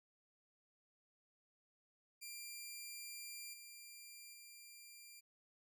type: tone with level steps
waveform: 10% pulse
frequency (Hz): 2380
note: D7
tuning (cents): +22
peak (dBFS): -39 / -45 / -47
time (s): 2.21-5.21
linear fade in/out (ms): 20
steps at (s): 3.53 / 4.33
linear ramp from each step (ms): 10
effects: none